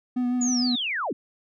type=tone with vibrato; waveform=triangle; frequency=247.4 Hz; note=B3; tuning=3 cents sharp; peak=-20 dBFS; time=0.16-0.76 s; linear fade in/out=10 ms; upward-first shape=triangle; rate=6.5 Hz; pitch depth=26 cents each way
type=linear sweep; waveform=sine; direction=down; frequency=6980 to 175.4 Hz; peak=-25 dBFS; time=0.41-1.13 s; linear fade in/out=5 ms
effects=none